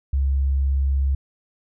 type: tone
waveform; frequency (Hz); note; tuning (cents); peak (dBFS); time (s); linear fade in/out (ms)
sine; 68.2; C#2; -28; -17; 0.13-1.15; 5
effects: none